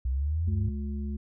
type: exponential sweep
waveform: sine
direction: up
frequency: 61.5 to 103.83 Hz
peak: -25 dBFS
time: 0.05-0.69 s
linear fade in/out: 5 ms
type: harmonic tone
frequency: 70.9 Hz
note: C#2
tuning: 40 cents sharp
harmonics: 1 / 3 / 5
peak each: -31 / -35 / -48 dBFS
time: 0.47-1.17 s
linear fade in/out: 10 ms
effects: none